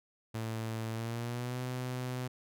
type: tone with pitch glide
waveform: sawtooth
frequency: 112.5 to 126.28 Hz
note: A2 to B2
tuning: +39 to +39 cents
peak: -31 dBFS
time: 0.34-2.28 s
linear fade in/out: 10 ms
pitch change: +200 cents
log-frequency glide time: 0.92-1.6 s
effects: none